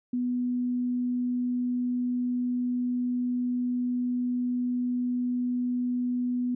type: tone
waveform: sine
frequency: 246.9 Hz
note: B3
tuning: in tune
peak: -25 dBFS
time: 0.13-6.55 s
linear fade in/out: 5 ms
effects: none